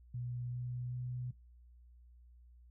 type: tone with pitch steps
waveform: sine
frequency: 122.4 / 123.47 / 124.54 Hz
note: B2 / B2 / B2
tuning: -15 / 0 / +15 cents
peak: -38 dBFS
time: 0.14-1.31 s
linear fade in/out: 5 ms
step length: 390 ms
effects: noise-tail reverb RT60 0.2 s tail -18 dB re dry + added 60 Hz sine -57 dBFS peak until 2.7 s